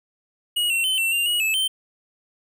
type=tone with pitch steps; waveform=square; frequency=2897 / 2718 / 3061 / 2700 / 2787 / 2903 / 2608 / 3108 Hz; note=F#7 / F7 / G7 / E7 / F7 / F#7 / E7 / G7; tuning=-37 / -48 / -42 / +41 / -4 / -34 / -19 / -16 cents; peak=-20 dBFS; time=0.56-1.68 s; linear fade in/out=10 ms; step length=140 ms; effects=none